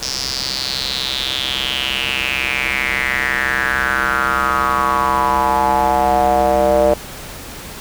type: tone with band-pass filter sweep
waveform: square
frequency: 66.1 Hz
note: C2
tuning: 18 cents sharp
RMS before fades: -17 dBFS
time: 0.02-6.94 s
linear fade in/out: 5 ms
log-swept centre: 5400 to 580 Hz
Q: 5.5
effects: pink hiss -32 dBFS RMS until 7.8 s